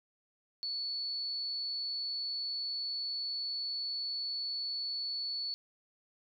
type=tone; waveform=sine; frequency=4435 Hz; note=C#8; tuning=in tune; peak=-34 dBFS; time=0.63-5.54 s; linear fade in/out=0 ms; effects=none